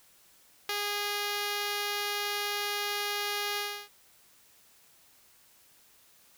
5% pulse tone with ADSR envelope, 410.8 Hz, G#4, 19 cents flat, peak -17 dBFS, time 0.69-3.89 s, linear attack 3 ms, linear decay 13 ms, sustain -2 dB, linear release 310 ms, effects white hiss -61 dBFS RMS until 6.37 s

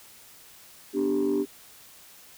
sine chord, G major, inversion first, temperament equal, 246.9 / 293.7 / 392 Hz, B3 / D4 / G4, 0 / 0 / 0 cents, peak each -29 / -25 / -24 dBFS, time 0.93-1.46 s, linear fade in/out 50 ms, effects tanh soft clip ceiling -18 dBFS + white hiss -51 dBFS RMS until 2.37 s

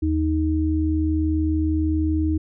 sine tone pair together, 79.5 / 312.5 Hz, D#2 / D#4, +38 / +8 cents, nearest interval 2 octaves, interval 2370 cents, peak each -21 dBFS, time 0.02-2.38 s, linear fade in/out 10 ms, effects none

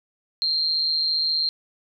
sine tone with amplitude modulation, 4186 Hz, C8, in tune, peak -17 dBFS, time 0.42-1.49 s, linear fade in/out 0 ms, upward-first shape sine, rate 155 Hz, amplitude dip 65%, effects none

